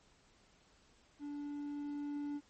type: tone with level ramp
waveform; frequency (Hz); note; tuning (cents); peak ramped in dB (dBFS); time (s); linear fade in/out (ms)
triangle; 290; D4; -22; -39 to -35; 1.19-2.41; 50
effects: pink hiss -68 dBFS RMS until 2.49 s + MP3 32 kbps